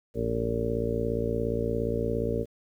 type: harmonic tone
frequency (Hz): 57.2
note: A#1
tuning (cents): -32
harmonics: 1 / 2 / 3 / 4 / 5 / 6 / 7 / 8 / 10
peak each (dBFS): -35 / -33 / -41 / -34 / -37 / -41 / -34 / -30 / -36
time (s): 0.14-2.46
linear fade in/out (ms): 50
effects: 10-bit